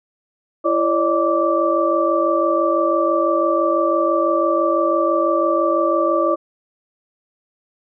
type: tone cluster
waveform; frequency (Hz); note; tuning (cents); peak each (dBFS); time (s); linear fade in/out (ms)
sine; 336.6 / 560 / 606 / 1165; E4 / C#5 / D#5 / D6; +36 / +18 / -46 / -14; -20; 0.64-6.36; 20
effects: none